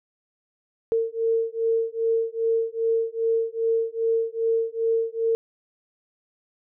sine beating tone pair, 453.2 / 455.7 Hz, A#4 / A#4, -49 / -39 cents, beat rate 2.5 Hz, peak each -24 dBFS, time 0.92-5.35 s, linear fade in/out 0 ms, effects none

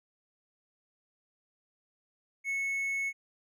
triangle tone, 2200 Hz, C#7, 14 cents flat, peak -28 dBFS, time 2.44-3.13 s, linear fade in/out 50 ms, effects none

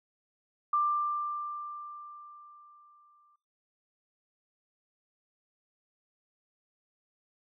sine tone with exponential decay, 1185 Hz, D6, 15 cents sharp, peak -23 dBFS, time 0.73-3.36 s, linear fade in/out 5 ms, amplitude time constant 570 ms, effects noise-tail reverb RT60 0.4 s tail -26 dB re dry

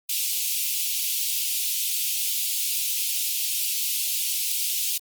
white high-pass noise, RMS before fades -26 dBFS, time 0.09-4.98 s, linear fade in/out 5 ms, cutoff 2500 Hz, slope 48 dB/octave, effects Opus 24 kbps

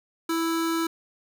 square tone pair together, 329.6 / 1319.5 Hz, E4 / E6, 0 / +1 cents, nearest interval 2 octaves, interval 2401 cents, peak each -25 / -32 dBFS, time 0.29-0.87 s, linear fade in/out 5 ms, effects none

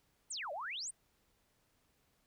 sine exponential two-way sweep, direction down then up, 9397 to 546 to 9397 Hz, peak -39 dBFS, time 0.3-0.91 s, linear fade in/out 10 ms, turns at 0.52 s, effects pink hiss -75 dBFS RMS until 2.26 s

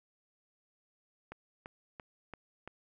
click train, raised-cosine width 0.5 ms, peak -29 dBFS, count 5, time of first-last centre 1.32-2.676 s, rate 2.95 Hz, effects none

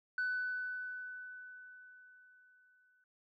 sine tone with exponential decay, 1498 Hz, F#6, 21 cents sharp, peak -30 dBFS, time 0.18-3.04 s, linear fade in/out 2 ms, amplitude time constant 620 ms, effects tanh soft clip ceiling -30 dBFS

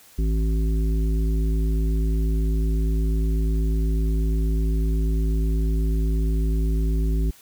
harmonic tone, 54.1 Hz, A1, 29 cents flat, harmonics 1 / 3 / 5 / 7, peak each -19 / -29 / -33 / -36 dBFS, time 0.18-7.31 s, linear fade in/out 10 ms, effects white hiss -51 dBFS RMS until 7.41 s

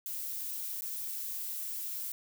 violet noise with dropouts, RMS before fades -38 dBFS, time 0.06-2.12 s, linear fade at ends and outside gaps 1 ms, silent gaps 0.809-0.82 s, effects none

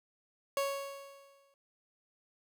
30% pulse tone with exponential decay, 554.4 Hz, C#5, in tune, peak -26 dBFS, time 0.57-1.54 s, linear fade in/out 1 ms, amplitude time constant 210 ms, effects none

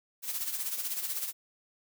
blue noise with tremolo, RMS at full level -32 dBFS, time 0.22-1.33 s, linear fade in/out 50 ms, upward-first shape sine, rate 16 Hz, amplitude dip 60%, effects none

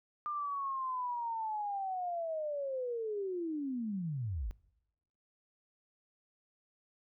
sine linear sweep, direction down, 1205 to 42.82 Hz, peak -34 dBFS, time 0.26-4.51 s, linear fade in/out 0 ms, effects noise-tail reverb RT60 0.9 s tail -23 dB re dry

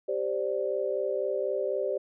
sine chord, G suspended fourth, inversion none, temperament equal, 392 / 523.3 / 587.3 Hz, G4 / C5 / D5, 0 / 0 / 0 cents, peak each -31 dBFS, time 0.08-1.98 s, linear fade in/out 10 ms, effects none

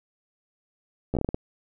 slowing click train, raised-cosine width 2 ms, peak -13 dBFS, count 8, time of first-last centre 1.14-1.345 s, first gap 12 ms, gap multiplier 1.29, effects none

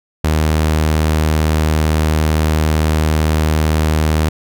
sawtooth tone, 77.78 Hz, D#2, in tune, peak -8 dBFS, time 0.24-4.29 s, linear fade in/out 5 ms, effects none

